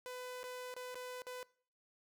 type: tone with dropouts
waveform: sawtooth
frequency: 501 Hz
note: B4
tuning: 25 cents sharp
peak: -40 dBFS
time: 0.06-1.43 s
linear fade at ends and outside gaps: 0 ms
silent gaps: 0.432-0.44 / 0.74-0.765 / 0.945-0.955 / 1.22-1.268 s
effects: noise-tail reverb RT60 0.5 s tail -22 dB re dry